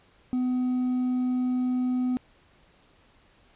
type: tone with hard clipping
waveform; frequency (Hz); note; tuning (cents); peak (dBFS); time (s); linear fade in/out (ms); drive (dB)
sine; 251.7; B3; +33; -24; 0.33-2.17; 0; 2
effects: pink hiss -60 dBFS RMS until 3.55 s + resampled to 8000 Hz